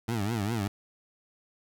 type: tone with vibrato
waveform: 20% pulse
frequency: 108.2 Hz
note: A2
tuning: 29 cents flat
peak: -23 dBFS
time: 0.08-0.68 s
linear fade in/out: 5 ms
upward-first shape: triangle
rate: 5 Hz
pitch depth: 210 cents each way
effects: none